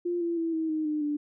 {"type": "tone with pitch steps", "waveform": "sine", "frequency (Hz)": [349.2, 339.5, 330, 320.8, 311.8, 303.1, 294.7], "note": ["F4", "F4", "E4", "E4", "D#4", "D#4", "D4"], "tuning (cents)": [0, -49, 2, -47, 4, -45, 6], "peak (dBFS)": -26, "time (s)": [0.05, 1.17], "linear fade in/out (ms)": 10, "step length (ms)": 160, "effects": []}